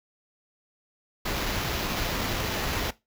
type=noise with sample-and-hold; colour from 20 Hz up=pink; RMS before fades=-29 dBFS; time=1.25-2.91 s; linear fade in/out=10 ms; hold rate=8820 Hz; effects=noise-tail reverb RT60 0.2 s tail -18 dB re dry